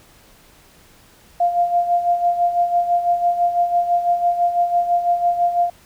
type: tone with tremolo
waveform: sine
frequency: 698.5 Hz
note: F5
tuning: in tune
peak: -12 dBFS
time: 1.4-5.7 s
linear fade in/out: 5 ms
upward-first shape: sine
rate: 6 Hz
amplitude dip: 65%
effects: pink hiss -50 dBFS RMS until 5.85 s